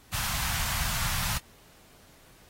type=band-stop noise; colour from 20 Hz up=pink; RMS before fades=-30 dBFS; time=0.12-1.39 s; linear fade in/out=20 ms; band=170 to 840 Hz; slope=24 dB/octave; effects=pink hiss -57 dBFS RMS until 2.49 s + AAC 48 kbps